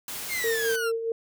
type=noise; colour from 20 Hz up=white; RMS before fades=-35 dBFS; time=0.08-0.76 s; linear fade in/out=2 ms
type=exponential sweep; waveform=40% pulse; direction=down; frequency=2186 to 1336 Hz; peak=-27 dBFS; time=0.28-0.92 s; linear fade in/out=50 ms
type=tone with tremolo; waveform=sine; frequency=455.7 Hz; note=A#4; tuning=39 cents flat; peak=-23 dBFS; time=0.44-1.12 s; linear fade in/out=2 ms; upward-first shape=sine; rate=4.8 Hz; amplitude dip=55%
effects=none